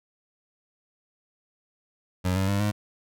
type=tone with pitch steps; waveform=25% pulse; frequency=91.7 / 95.76 / 100 / 104.43 Hz; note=F#2 / G2 / G2 / G#2; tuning=-15 / -40 / +35 / +10 cents; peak=-19 dBFS; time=2.24-2.72 s; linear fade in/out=20 ms; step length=120 ms; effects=none